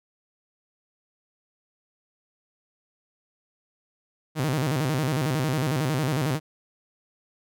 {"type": "tone with vibrato", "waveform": "sawtooth", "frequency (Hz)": 141.8, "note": "C#3", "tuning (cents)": 40, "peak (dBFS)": -19, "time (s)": [4.35, 6.4], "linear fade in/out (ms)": 50, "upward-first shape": "square", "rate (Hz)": 11, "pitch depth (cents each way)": 170, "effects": []}